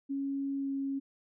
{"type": "tone with pitch glide", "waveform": "sine", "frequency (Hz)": [276, 273.9], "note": ["C#4", "C#4"], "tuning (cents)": [-7, -21], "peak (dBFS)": -31, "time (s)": [0.09, 1], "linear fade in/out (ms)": 20, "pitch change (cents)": -14, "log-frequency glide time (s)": [0.57, 0.7], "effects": []}